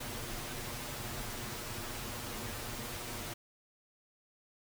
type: noise with comb filter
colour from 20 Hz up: pink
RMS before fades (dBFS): -41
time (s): 0-3.34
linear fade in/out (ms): 10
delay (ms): 8.4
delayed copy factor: +0.85
effects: none